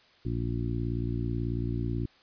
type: harmonic tone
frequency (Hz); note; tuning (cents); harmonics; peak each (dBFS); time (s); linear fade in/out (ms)
58.27; A#1; 0; 1 / 2 / 3 / 4 / 5 / 6; -34 / -31 / -40 / -38 / -37 / -39; 0.25-2.06; 5
effects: white hiss -60 dBFS RMS until 2.22 s + resampled to 11025 Hz